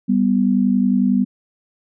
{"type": "tone pair together", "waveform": "sine", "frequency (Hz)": [196.28, 247.3], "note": ["G3", "B3"], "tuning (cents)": [2, 3], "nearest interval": "major third", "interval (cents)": 401, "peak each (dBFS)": -16, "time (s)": [0.08, 1.25], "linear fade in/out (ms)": 20, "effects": []}